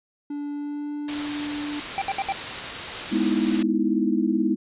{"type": "tone with pitch glide", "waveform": "triangle", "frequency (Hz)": [290, 293.9], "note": ["D4", "D4"], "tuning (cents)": [-22, 1], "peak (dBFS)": -26, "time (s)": [0.3, 1.8], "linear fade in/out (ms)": 5, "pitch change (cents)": 23, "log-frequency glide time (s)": [0.52, 0.93]}
{"type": "noise", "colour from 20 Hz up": "white", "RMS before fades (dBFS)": -30, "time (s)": [1.08, 3.63], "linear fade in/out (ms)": 5}
{"type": "tone bursts", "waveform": "square", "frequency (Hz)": 784, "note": "G5", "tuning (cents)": 0, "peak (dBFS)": -23, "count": 4, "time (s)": [1.98, 2.322], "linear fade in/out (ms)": 0, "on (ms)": 36, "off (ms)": 66}
{"type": "chord", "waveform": "sine", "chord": "E major seventh", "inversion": "first", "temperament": "equal", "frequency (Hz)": [207.7, 246.9, 311.1, 329.6], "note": ["G#3", "B3", "D#4", "E4"], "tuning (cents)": [0, 0, 0, 0], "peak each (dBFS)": -25, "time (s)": [3.11, 4.56], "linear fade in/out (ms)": 20}
{"effects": ["resampled to 8000 Hz"]}